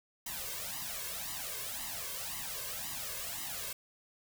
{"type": "noise with flanger", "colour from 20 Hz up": "white", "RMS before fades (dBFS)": -40, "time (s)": [0.26, 3.73], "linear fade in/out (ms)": 5, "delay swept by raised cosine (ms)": [1, 1.89], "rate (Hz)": 1.9, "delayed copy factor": 1, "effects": []}